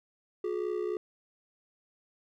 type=ring-modulated tone; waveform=triangle; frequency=392 Hz; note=G4; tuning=in tune; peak=-25 dBFS; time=0.44-0.97 s; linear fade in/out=2 ms; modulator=31.7 Hz; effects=none